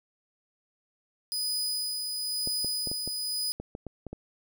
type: tone with tremolo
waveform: sawtooth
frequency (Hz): 4978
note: D#8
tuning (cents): 0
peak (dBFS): -25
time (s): 1.32-3.52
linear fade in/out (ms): 0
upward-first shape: sine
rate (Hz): 1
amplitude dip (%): 35
type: clicks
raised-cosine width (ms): 2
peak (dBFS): -24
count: 10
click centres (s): 2.474 / 2.646 / 2.873 / 2.915 / 3.076 / 3.6 / 3.751 / 3.867 / 4.067 / 4.13
effects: none